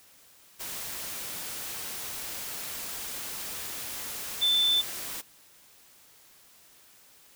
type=tone in noise; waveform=sine; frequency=3530 Hz; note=A7; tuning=5 cents sharp; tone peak=-21 dBFS; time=4.41-4.82 s; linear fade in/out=20 ms; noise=white; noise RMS=-37 dBFS; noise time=0.59-5.22 s; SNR=+13 dB; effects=white hiss -57 dBFS RMS until 7.35 s